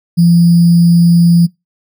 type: tone with sample-and-hold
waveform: sine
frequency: 170.8 Hz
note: F3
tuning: 38 cents flat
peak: -4 dBFS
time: 0.17-1.47 s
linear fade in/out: 20 ms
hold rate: 4900 Hz
effects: noise-tail reverb RT60 0.2 s tail -23 dB re dry